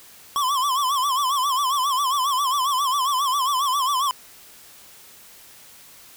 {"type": "tone with vibrato", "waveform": "square", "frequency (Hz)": 1083, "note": "C#6", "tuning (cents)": -41, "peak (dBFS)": -20, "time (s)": [0.36, 4.11], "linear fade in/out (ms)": 0, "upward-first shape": "sine", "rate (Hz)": 7.4, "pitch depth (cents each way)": 130, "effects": ["white hiss -47 dBFS RMS until 6.16 s"]}